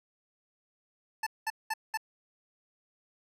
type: tone bursts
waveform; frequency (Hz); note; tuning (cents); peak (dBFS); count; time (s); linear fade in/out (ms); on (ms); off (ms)
25% pulse; 878; A5; -4; -26; 4; 1.23-1.974; 5; 36; 200
effects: resampled to 32000 Hz